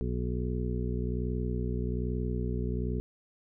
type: harmonic tone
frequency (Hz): 61.2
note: B1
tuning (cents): -15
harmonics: 1 / 2 / 3 / 4 / 6 / 7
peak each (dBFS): -32 / -35 / -37 / -38 / -40 / -40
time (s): 0.01-3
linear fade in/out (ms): 0
effects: none